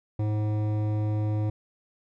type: tone with hard clipping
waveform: sine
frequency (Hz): 106.3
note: G#2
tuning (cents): +41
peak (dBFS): -26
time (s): 0.19-1.5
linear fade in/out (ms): 5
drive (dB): 13
effects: none